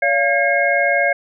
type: tone cluster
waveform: sine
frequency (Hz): 568 / 688 / 1622 / 2157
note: C#5 / F5 / G#6 / C#7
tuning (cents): +42 / -26 / -41 / -48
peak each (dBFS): -19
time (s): 0.02-1.13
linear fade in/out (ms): 5
effects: none